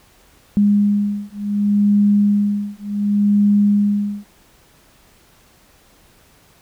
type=beating tone pair; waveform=sine; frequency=204.4 / 205.08 Hz; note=G#3 / G#3; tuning=-27 / -22 cents; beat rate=0.68 Hz; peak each=-16 dBFS; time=0.57-4.25 s; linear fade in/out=0 ms; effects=pink hiss -52 dBFS RMS until 6.61 s

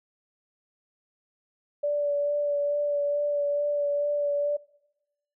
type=tone with vibrato; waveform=sine; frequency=580 Hz; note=D5; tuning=22 cents flat; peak=-23 dBFS; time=1.83-4.57 s; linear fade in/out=10 ms; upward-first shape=sine; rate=2.3 Hz; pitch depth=15 cents each way; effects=noise-tail reverb RT60 0.9 s tail -22 dB re dry

